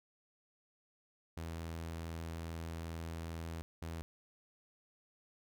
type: tone bursts at uneven times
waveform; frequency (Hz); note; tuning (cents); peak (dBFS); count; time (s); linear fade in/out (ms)
sawtooth; 82.41; E2; 0; -37; 2; 1.37-3.62 / 3.82-4.02; 0
effects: none